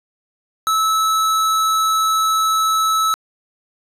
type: tone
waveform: square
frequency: 1303 Hz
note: E6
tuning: 20 cents flat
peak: -15 dBFS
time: 0.67-3.14 s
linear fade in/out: 0 ms
effects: resampled to 32000 Hz + 9-bit